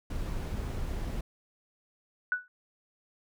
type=noise; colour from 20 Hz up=brown; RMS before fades=-34 dBFS; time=0.1-1.21 s; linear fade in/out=5 ms
type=tone with exponential decay; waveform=sine; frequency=1480 Hz; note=F#6; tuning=in tune; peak=-22 dBFS; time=2.32-2.48 s; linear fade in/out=1 ms; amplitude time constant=33 ms
effects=none